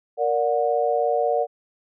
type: chord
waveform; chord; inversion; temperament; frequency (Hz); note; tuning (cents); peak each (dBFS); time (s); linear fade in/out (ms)
sine; Bb augmented; none; just; 466.2 / 582.7 / 728.4; Bb4 / D5 / F#5; 0 / -14 / -27; -23; 0.17-1.47; 50
effects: none